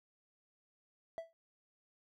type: tone with exponential decay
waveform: triangle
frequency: 659.3 Hz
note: E5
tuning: in tune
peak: -34 dBFS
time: 1.18-1.33 s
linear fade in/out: 0 ms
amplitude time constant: 31 ms
effects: none